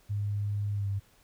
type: tone with pitch glide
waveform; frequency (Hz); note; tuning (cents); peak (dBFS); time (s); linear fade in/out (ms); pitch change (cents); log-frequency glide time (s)
sine; 102.5 to 99.35; G#2 to G2; -22 to +24; -28; 0.09-1; 20; -54; 0.74-0.88
effects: pink hiss -63 dBFS RMS until 1.23 s